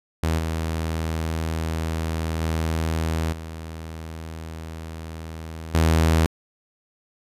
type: tone with level steps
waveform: sawtooth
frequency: 80.7 Hz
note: E2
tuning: 36 cents flat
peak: -16 / -20 / -18 / -29 / -12 dBFS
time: 0.23-6.26 s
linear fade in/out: 0 ms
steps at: 0.38 / 2.41 / 3.32 / 5.74 s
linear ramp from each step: 10 ms
effects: resampled to 32000 Hz